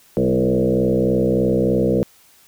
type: tone with frequency modulation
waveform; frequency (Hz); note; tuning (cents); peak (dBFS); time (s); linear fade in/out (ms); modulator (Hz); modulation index
sine; 335.7; E4; +32; -14; 0.17-2.03; 0; 63.3; 3.3
effects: white hiss -52 dBFS RMS until 2.47 s